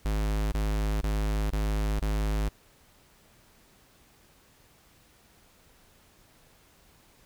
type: tone bursts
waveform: square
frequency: 52.3 Hz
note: G#1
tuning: 13 cents sharp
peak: -26 dBFS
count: 5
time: 0.05-2.488 s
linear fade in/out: 5 ms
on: 470 ms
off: 22 ms
effects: pink hiss -60 dBFS RMS until 7.25 s